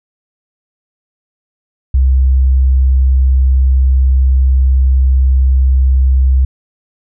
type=tone; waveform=sine; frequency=65.41 Hz; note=C2; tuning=in tune; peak=-6 dBFS; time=1.94-6.45 s; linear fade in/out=5 ms; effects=none